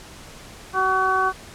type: harmonic tone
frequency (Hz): 377.5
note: F#4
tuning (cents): +35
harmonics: 1 / 2 / 3 / 4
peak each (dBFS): -27 / -24 / -20 / -24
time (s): 0.73-1.33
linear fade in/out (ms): 50
effects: pink hiss -42 dBFS RMS until 1.54 s + low-pass 10000 Hz 12 dB/octave